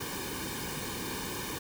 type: noise with comb filter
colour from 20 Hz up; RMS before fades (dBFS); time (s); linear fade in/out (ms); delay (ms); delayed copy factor
pink; -37; 0-1.59; 10; 1.5; -0.75
effects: none